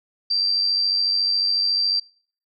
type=tone with amplitude modulation; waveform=sine; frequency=4699 Hz; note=D8; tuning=in tune; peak=-16 dBFS; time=0.3-2 s; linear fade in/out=10 ms; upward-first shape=sine; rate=94 Hz; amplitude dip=45%; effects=noise-tail reverb RT60 0.5 s tail -24 dB re dry